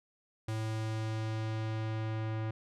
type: tone with low-pass filter sweep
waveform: square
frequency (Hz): 110.1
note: A2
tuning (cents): +2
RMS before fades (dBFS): -35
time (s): 0.48-2.51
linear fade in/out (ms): 5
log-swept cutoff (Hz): 9800 to 2300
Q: 0.77
effects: none